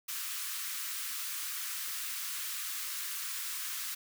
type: high-pass noise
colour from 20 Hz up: white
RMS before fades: -38 dBFS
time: 0.08-3.95 s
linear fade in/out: 10 ms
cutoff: 1100 Hz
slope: 48 dB/octave
effects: none